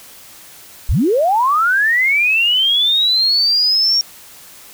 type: linear sweep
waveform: sine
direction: up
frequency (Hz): 30.11 to 5588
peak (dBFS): -11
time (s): 0.89-4.01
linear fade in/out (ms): 0
effects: white hiss -40 dBFS RMS until 4.73 s